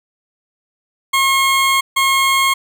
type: tone bursts at uneven times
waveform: 20% pulse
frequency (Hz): 1080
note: C#6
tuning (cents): -45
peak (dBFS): -7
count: 2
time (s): 1.13-1.81 / 1.96-2.54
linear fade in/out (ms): 10
effects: none